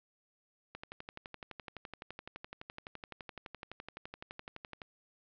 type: click train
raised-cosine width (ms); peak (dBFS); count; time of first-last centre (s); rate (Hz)
0.3; -27; 49; 0.75-4.818; 11.8
effects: low-pass 4000 Hz 12 dB/octave